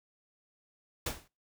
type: noise with exponential decay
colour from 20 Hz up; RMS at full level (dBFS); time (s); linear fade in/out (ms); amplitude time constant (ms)
pink; -30; 1.06-1.28; 5; 47
effects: noise-tail reverb RT60 0.3 s tail -24 dB re dry